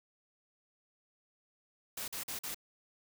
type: noise bursts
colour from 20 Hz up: white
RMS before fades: -40 dBFS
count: 4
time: 1.97-2.545 s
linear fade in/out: 5 ms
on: 110 ms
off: 45 ms
effects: none